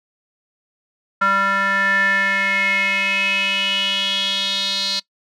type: tone with band-pass filter sweep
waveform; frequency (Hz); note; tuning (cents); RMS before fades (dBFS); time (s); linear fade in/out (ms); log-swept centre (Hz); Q
square; 196.2; G3; +2; -19; 1.21-5; 10; 1400 to 4200; 6.6
effects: noise-tail reverb RT60 0.1 s tail -22 dB re dry